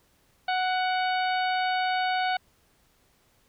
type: harmonic tone with a mistuned harmonic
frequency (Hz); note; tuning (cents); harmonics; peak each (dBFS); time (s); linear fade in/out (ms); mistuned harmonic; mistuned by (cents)
740; F#5; 0; 1 / 2 / 3 / 4 / 5 / 6; -25 / -31 / -35 / -37 / -39 / -41; 0.48-2.37; 5; 3; +22
effects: pink hiss -65 dBFS RMS until 3.48 s